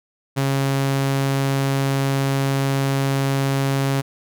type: tone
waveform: sawtooth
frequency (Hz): 136.8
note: C#3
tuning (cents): -23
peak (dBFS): -14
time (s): 0.36-4.02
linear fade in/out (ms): 20
effects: none